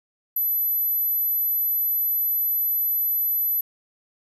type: tone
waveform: sine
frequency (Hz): 11990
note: F#9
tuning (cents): +22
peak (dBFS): -20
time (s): 0.36-3.61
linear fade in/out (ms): 5
effects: 9-bit